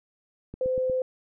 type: click train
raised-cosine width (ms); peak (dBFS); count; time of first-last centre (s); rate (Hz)
3; -25; 4; 0.54-0.898; 8.38
type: tone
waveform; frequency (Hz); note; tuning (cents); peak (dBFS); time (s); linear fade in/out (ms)
sine; 514; C5; -31; -23; 0.61-1.02; 2
effects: none